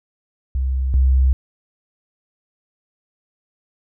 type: tone pair in turn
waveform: sine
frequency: 65.41 / 65.41 Hz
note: C2 / C2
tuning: 0 / 0 cents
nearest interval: unison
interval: 0 cents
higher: neither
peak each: -17 / -11 dBFS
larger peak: second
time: 0.55-0.94 / 0.94-1.33 s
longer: neither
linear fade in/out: 0 ms
effects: none